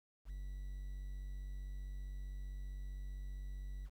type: tone with quantisation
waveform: triangle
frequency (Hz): 47.69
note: G1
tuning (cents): -47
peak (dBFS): -40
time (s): 0.25-3.9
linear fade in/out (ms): 50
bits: 11
effects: none